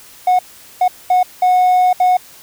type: tone bursts at uneven times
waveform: triangle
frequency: 731 Hz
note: F#5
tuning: 21 cents flat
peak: -6 dBFS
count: 5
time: 0.27-0.39 / 0.81-0.88 / 1.1-1.23 / 1.42-1.93 / 2-2.17 s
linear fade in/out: 5 ms
effects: tanh soft clip ceiling -3 dBFS + white hiss -41 dBFS RMS until 2.42 s